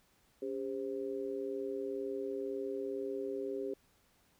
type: tone with amplitude modulation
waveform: sine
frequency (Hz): 401.6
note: G4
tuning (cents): +42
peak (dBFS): -31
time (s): 0.42-3.74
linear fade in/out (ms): 5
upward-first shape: sine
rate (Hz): 122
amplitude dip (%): 100
effects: pink hiss -70 dBFS RMS until 4.39 s